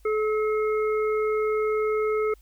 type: harmonic tone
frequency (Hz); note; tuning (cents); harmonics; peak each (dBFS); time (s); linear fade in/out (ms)
430; A4; -40; 1 / 3 / 5; -22 / -31 / -36; 0.05-2.34; 5
effects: added 50 Hz sine -51 dBFS peak until 2.41 s + white hiss -64 dBFS RMS until 2.41 s